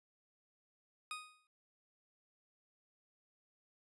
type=tone with exponential decay; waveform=20% pulse; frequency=1244.5 Hz; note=D#6; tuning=in tune; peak=-34 dBFS; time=1.11-1.47 s; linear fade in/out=1 ms; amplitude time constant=77 ms; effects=resampled to 24000 Hz